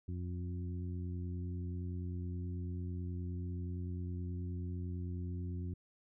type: harmonic tone with a mistuned harmonic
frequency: 89.2 Hz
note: F2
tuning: 37 cents sharp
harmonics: 1 / 2 / 3 / 4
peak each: -38 / -45 / -49 / -53 dBFS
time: 0.08-5.74 s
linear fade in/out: 5 ms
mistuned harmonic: 1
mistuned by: -20 cents
effects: none